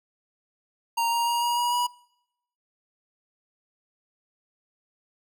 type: tone with pitch steps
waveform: square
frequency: 930 / 938.1 / 946.3 / 954.5 / 962.8 / 971.2 Hz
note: A#5 / A#5 / A#5 / A#5 / B5 / B5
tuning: -4 / +11 / +26 / +41 / -44 / -29 cents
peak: -23 dBFS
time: 0.97-1.87 s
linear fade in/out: 10 ms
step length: 150 ms
effects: noise-tail reverb RT60 0.8 s tail -25 dB re dry